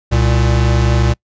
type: tone pair together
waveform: square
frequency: 65.82 / 117.5 Hz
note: C2 / A#2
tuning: +11 / +14 cents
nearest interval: minor seventh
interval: 1003 cents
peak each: -14 dBFS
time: 0.11-1.14 s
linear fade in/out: 20 ms
effects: noise-tail reverb RT60 0.1 s tail -25 dB re dry + resampled to 16000 Hz